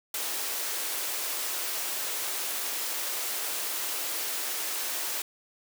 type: high-pass noise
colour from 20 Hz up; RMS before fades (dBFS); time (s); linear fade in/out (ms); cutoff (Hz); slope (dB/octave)
white; -32; 0.14-5.22; 2; 320; 24
effects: none